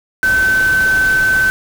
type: tone in noise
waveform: sine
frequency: 1530 Hz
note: G6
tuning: 42 cents flat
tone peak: -10 dBFS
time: 0.23-1.5 s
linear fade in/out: 0 ms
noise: pink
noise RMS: -25 dBFS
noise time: 0.23-1.5 s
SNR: +12 dB
effects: none